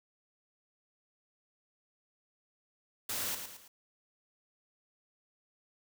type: noise with echo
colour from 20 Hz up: white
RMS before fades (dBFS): -36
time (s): 3.09-3.35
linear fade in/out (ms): 5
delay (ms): 110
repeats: 3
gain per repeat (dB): -7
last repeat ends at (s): 3.68
effects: none